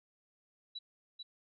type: tone with echo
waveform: sine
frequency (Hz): 3930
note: B7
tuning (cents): -9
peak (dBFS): -40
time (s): 0.75-0.79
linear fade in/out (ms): 10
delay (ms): 440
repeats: 1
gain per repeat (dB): -3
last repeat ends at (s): 1.23
effects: none